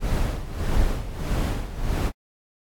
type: noise with tremolo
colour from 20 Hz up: brown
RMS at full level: -21 dBFS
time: 0-2.12 s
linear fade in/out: 50 ms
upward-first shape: sine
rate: 1.6 Hz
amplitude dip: 75%
effects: AAC 64 kbps